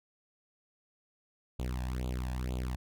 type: tone with flanger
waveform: sawtooth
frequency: 62.7 Hz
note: B1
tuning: 27 cents sharp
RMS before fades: -35 dBFS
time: 1.59-2.76 s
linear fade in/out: 5 ms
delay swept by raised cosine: 0.27 to 1.19 ms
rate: 2.1 Hz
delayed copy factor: +0.9
effects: none